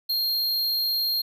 square tone, 4219 Hz, C8, 14 cents sharp, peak -23 dBFS, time 0.09-1.22 s, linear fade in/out 10 ms, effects none

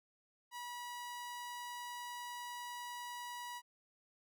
sawtooth tone, 970 Hz, B5, 31 cents flat, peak -40 dBFS, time 0.51-3.62 s, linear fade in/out 50 ms, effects none

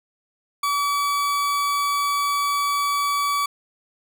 40% pulse tone, 1144 Hz, D6, 46 cents flat, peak -19 dBFS, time 0.63-3.46 s, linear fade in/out 5 ms, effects none

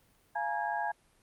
sine tone cluster, 691 / 840 / 943 / 1638 Hz, F5 / G#5 / A#5 / G#6, -19 / +19 / +20 / -24 cents, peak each -37 / -33 / -39 / -37 dBFS, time 0.35-0.92 s, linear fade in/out 10 ms, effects pink hiss -67 dBFS RMS until 1.22 s + Opus 32 kbps

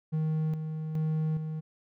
triangle tone with tremolo, 156.8 Hz, D#3, 14 cents sharp, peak -24 dBFS, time 0.12-1.61 s, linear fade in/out 20 ms, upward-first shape square, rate 1.2 Hz, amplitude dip 50%, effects none

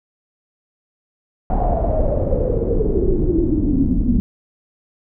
brown noise with low-pass filter sweep, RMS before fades -17 dBFS, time 1.5-4.2 s, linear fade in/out 0 ms, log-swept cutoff 770 to 230 Hz, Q 9.2, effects none

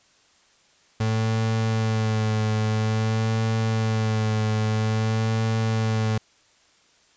35% pulse tone with vibrato, 110 Hz, A2, in tune, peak -19 dBFS, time 1-6.18 s, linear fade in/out 5 ms, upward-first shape sine, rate 0.5 Hz, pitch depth 27 cents each way, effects white hiss -59 dBFS RMS until 7.16 s + resampled to 16000 Hz

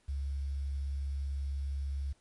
sine tone with quantisation, 69.3 Hz, C#2, in tune, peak -32 dBFS, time 0.08-2.13 s, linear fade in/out 10 ms, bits 10, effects pink hiss -70 dBFS RMS until 2.2 s + MP3 48 kbps

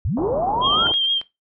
sine linear sweep, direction up, 60.8 to 1427 Hz, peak -19 dBFS, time 0.05-0.87 s, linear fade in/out 0 ms
white low-pass noise, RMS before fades -28 dBFS, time 0.17-0.92 s, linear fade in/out 2 ms, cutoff 1000 Hz, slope 48 dB/octave
sine tone with vibrato, 3200 Hz, G7, 35 cents sharp, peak -16 dBFS, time 0.61-1.22 s, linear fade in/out 50 ms, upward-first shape sine, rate 6.4 Hz, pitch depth 32 cents each way
clicks, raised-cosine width 0.3 ms, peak -21 dBFS, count 2, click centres 0.939 / 1.214 s
effects noise-tail reverb RT60 0.2 s tail -17 dB re dry

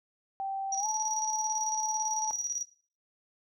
sine tone with pitch glide, 779 to 869.4 Hz, G5 to A5, -11 to -21 cents, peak -31 dBFS, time 0.4-2.31 s, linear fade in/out 0 ms, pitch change +190 cents, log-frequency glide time 0.79-0.86 s
sine tone with tremolo, 5780 Hz, F#8, 41 cents flat, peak -28 dBFS, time 0.72-2.63 s, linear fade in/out 5 ms, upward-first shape square, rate 18 Hz, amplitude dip 60%
effects noise-tail reverb RT60 0.4 s tail -17 dB re dry

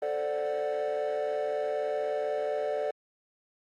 triangle chord, D dominant seventh, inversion second, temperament equal, 440 / 523.3 / 587.3 / 740 Hz, A4 / C5 / D5 / F#5, 0 / 0 / 0 / 0 cents, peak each -30 / -34 / -28 / -34 dBFS, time 0.02-2.91 s, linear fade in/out 5 ms, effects tanh soft clip ceiling -22 dBFS + Opus 32 kbps

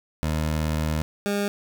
20% pulse tone pair in turn, 77.78 / 202.8 Hz, D#2 / G#3, 0 / -41 cents, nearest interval octave + perfect fourth, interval 1659 cents, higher second, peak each -18 dBFS, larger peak neither, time 0.23-1.02 / 1.26-1.48 s, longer first, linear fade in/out 0 ms, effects 10-bit

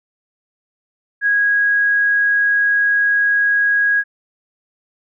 sine tone, 1650 Hz, G#6, 12 cents flat, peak -12 dBFS, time 1.21-4.04 s, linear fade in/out 50 ms, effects none

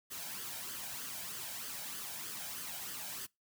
white noise with flanger, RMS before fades -43 dBFS, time 0.1-3.27 s, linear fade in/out 20 ms, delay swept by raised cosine 0.62 to 1.32 ms, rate 3.2 Hz, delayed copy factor +0.55, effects noise-tail reverb RT60 0.2 s tail -24 dB re dry + high-pass 100 Hz 12 dB/octave

